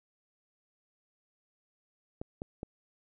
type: clicks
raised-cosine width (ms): 2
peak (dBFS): -24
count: 3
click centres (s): 2.215 / 2.419 / 2.631
effects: none

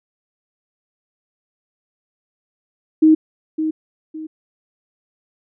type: tone with echo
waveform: sine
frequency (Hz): 313.9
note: D#4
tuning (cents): +15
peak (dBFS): -7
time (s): 3.02-3.15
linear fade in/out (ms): 10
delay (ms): 560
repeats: 2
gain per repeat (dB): -10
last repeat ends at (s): 4.27
effects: none

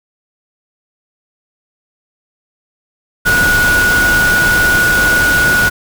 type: tone in noise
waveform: sine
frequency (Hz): 1459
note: F#6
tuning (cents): -25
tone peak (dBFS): -9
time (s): 3.25-5.7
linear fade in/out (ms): 20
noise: pink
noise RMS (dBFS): -17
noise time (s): 3.25-5.7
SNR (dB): +5
effects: none

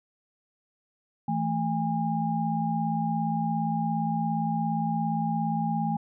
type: tone cluster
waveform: sine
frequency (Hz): 164.6 / 221.9 / 814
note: E3 / A3 / G#5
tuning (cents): -2 / +15 / -35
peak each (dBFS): -29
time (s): 1.28-5.97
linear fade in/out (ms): 5
effects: none

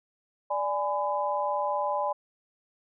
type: chord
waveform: sine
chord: G# diminished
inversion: second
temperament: equal with one note detuned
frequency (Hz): 587.3 / 830.6 / 1005.6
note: D5 / G#5 / B5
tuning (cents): 0 / 0 / +31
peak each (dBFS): -30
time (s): 0.5-2.13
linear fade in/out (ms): 10
effects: none

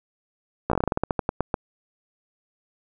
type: slowing click train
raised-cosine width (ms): 1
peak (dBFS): -8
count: 16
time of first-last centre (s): 0.7-1.542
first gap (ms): 15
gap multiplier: 1.17
effects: none

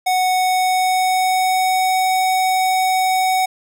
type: tone with pitch glide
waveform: square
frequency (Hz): 740 to 749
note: F#5 to F#5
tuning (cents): 0 to +21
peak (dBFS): -15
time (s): 0.06-3.46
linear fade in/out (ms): 10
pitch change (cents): +21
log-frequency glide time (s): 0.29-1.95
effects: none

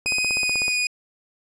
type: tone with pitch glide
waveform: sawtooth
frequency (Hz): 2503 to 2474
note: D#7 to D#7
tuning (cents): +10 to -10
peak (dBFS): -17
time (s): 0.06-0.87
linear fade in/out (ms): 2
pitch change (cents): -20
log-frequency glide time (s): 0.35-0.58
type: click train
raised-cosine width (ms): 1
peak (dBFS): -19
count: 11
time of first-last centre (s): 0.06-0.681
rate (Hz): 16.1
effects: resampled to 22050 Hz

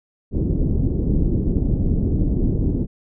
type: low-pass noise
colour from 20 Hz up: pink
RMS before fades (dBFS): -19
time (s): 0.31-2.87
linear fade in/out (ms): 50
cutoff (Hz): 350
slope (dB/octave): 24
effects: none

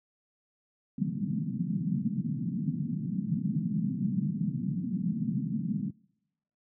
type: band-pass noise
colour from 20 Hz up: white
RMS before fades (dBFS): -31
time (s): 0.98-5.91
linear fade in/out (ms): 10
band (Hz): 140 to 230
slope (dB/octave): 48
effects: noise-tail reverb RT60 0.9 s tail -26 dB re dry

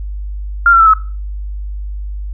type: tone with pitch steps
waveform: sine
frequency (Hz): 1392 / 1357.9 / 1324.5 / 1292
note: F6 / F6 / E6 / E6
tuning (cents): -6 / -49 / +8 / -35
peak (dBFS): -4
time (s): 0.66-0.936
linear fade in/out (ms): 2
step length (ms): 69
effects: noise-tail reverb RT60 0.4 s tail -18 dB re dry + added 50 Hz sine -20 dBFS peak until 2.33 s

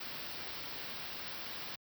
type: band-stop noise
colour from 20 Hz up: white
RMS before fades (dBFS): -43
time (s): 0-1.76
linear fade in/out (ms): 10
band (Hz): 5500 to 16000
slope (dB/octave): 96
effects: high-pass 60 Hz 12 dB/octave

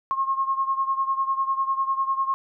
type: beating tone pair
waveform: sine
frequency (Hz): 1075 / 1085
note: C6 / C#6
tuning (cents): +47 / -37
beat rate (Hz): 10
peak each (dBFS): -23 / -27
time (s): 0.11-2.34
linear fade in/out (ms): 0
effects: none

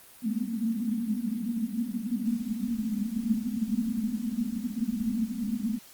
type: band-pass noise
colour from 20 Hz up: white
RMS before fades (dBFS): -30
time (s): 0.22-5.79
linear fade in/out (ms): 10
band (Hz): 210 to 240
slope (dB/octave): 96
effects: white hiss -52 dBFS RMS until 5.93 s + Opus 32 kbps

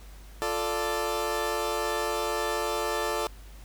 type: chord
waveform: 20% pulse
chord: D minor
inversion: first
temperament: equal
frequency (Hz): 349.2 / 440 / 587.3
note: F4 / A4 / D5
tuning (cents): 0 / 0 / 0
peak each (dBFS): -29 / -25 / -27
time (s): 0.42-3.27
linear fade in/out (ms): 0
effects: added 50 Hz sine -44 dBFS peak until 3.64 s + pink hiss -54 dBFS RMS until 3.64 s

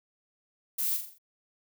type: noise with echo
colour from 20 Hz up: violet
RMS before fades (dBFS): -30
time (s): 0.78-0.97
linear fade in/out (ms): 10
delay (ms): 43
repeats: 5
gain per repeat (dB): -6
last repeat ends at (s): 1.185
effects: none

